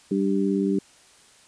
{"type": "harmonic tone", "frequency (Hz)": 98, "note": "G2", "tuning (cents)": 0, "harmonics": [2, 3, 4], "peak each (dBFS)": [-23, -25, -26], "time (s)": [0.11, 0.79], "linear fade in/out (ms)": 5, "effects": ["white hiss -54 dBFS RMS until 1.47 s", "resampled to 22050 Hz"]}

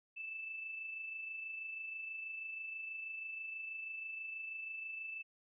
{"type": "tone with amplitude modulation", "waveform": "sine", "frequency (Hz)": 2637, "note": "E7", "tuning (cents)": 0, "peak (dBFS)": -40, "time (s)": [0.16, 5.23], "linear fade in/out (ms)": 20, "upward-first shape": "sine", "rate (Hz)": 26.2, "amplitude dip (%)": 40, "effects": []}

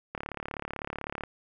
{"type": "click train", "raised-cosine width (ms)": 0.5, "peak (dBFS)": -19, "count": 40, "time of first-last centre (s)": [0.15, 1.236], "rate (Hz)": 35.9, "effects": []}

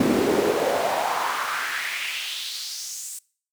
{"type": "noise with high-pass filter sweep", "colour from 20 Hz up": "brown", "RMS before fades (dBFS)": -25, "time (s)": [0, 3.19], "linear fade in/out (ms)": 5, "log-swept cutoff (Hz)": [250, 8300], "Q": 3.1, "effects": ["noise-tail reverb RT60 0.5 s tail -24 dB re dry"]}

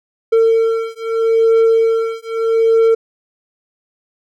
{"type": "beating tone pair", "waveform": "triangle", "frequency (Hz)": [452.2, 452.99], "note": ["A4", "A#4"], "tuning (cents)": [47, -50], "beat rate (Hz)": 0.79, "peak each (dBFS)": -12, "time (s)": [0.32, 2.95], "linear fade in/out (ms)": 10, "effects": []}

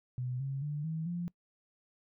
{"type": "tone with pitch steps", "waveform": "sine", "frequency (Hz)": [125.7, 136.29, 147.77, 160.21, 173.71], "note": ["B2", "C#3", "D3", "E3", "F3"], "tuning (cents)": [31, -29, 11, -49, -9], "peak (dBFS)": -33, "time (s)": [0.18, 1.28], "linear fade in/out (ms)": 0, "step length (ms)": 220, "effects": ["noise-tail reverb RT60 0.1 s tail -23 dB re dry"]}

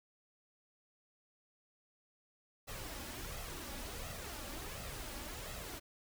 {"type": "noise with flanger", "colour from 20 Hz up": "pink", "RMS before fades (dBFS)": -45, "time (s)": [2.67, 5.8], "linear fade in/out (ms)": 20, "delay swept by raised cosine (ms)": [1.5, 3.6], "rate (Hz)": 1.4, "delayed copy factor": 0.55, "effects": []}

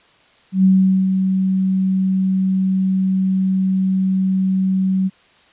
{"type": "tone with ADSR envelope", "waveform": "sine", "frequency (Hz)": 189.3, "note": "F#3", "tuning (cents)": 40, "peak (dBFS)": -8, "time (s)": [0.52, 5.1], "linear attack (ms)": 120, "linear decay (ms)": 430, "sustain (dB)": -6, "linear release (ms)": 34, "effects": ["white hiss -52 dBFS RMS until 5.52 s", "resampled to 8000 Hz"]}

